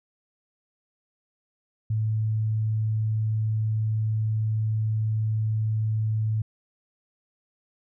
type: tone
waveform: sine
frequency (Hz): 109.2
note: A2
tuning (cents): -13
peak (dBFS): -22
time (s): 1.9-6.42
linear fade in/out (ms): 5
effects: none